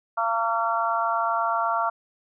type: harmonic tone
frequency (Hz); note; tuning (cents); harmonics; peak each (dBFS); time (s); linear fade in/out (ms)
228.1; A#3; -37; 3 / 4 / 5 / 6; -27 / -27 / -27 / -27; 0.17-1.9; 10
effects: none